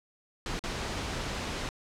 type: noise with dropouts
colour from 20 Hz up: pink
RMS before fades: -34 dBFS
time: 0.46-1.69 s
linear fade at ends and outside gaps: 1 ms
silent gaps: 0.593-0.638 s
effects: low-pass 6000 Hz 12 dB/octave